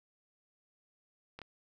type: clicks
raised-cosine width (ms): 0.3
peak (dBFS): -29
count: 2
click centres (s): 1.39 / 1.417
effects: none